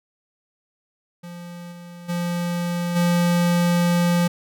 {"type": "tone with level steps", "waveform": "square", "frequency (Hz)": 173.9, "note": "F3", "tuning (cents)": -7, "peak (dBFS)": [-35, -38, -23, -17], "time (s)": [1.23, 4.28], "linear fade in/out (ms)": 10, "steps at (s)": [1.71, 2.08, 2.95], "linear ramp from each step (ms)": 20, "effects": []}